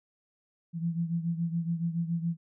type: beating tone pair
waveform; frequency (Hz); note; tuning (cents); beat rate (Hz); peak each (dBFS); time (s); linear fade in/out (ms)
sine; 166.7 / 173.8; E3 / F3; +20 / -8; 7.1; -29 / -34; 0.73-2.37; 50
effects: none